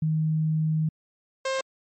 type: tone pair in turn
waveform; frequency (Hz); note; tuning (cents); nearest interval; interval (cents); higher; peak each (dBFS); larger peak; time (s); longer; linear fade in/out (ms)
sine / sawtooth; 156.9 / 530.8; D#3 / C5; +15 / +25; octave + major sixth; 2110; second; -21; neither; 0.02-0.89 / 1.45-1.61; first; 5
effects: MP3 32 kbps